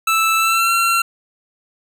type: tone with pitch glide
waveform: 25% pulse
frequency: 1318.5 to 1362.6 Hz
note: E6 to F6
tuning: 0 to -43 cents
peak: -10 dBFS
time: 0.07-1.02 s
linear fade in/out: 5 ms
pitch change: +57 cents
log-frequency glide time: 0.37-0.72 s
effects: none